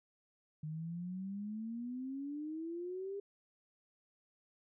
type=exponential sweep; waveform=sine; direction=up; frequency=151.5 to 405.4 Hz; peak=-39 dBFS; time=0.63-3.2 s; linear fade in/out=5 ms; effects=none